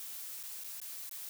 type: noise with dropouts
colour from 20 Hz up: blue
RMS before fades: -44 dBFS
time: 0-1.29 s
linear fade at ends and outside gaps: 0 ms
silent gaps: 0.429-0.436 / 0.637-0.644 / 0.801-0.816 / 1.094-1.112 s
effects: none